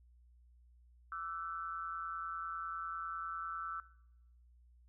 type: tone with amplitude modulation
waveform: sine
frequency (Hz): 1331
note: E6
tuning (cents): +16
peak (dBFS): -35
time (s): 1.12-3.8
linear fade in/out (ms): 2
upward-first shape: sine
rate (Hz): 170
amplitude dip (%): 95
effects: noise-tail reverb RT60 0.8 s tail -19 dB re dry + added 60 Hz sine -61 dBFS peak until 4.88 s